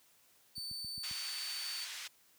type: tone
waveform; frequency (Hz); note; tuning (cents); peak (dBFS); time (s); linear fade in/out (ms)
40% pulse; 4534; C#8; +38; -39; 0.55-1.86; 20
type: click train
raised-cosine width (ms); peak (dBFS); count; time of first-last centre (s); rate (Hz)
5; -40; 5; 0.58-1.112; 7.52
type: band-pass noise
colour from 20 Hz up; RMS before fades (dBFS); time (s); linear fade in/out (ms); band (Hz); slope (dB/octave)
white; -45; 1.03-2.08; 10; 1600 to 5200; 12
effects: white hiss -67 dBFS RMS until 2.38 s + high-pass 60 Hz 12 dB/octave